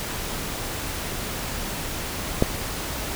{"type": "click", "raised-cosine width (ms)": 2, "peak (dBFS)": -3, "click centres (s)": 2.424, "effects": ["pink hiss -30 dBFS RMS until 3.15 s"]}